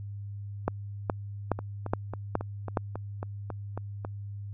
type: two click trains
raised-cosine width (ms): 1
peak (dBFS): -21 / -11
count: 10 / 6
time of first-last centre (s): 1.59-4.049 / 0.68-2.772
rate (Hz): 3.66 / 2.39
effects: added 101 Hz sine -36 dBFS peak until 4.53 s